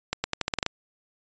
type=accelerating click train; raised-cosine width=0.2 ms; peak=-8 dBFS; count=9; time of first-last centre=0.13-0.664 s; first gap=110 ms; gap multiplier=0.85; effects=resampled to 16000 Hz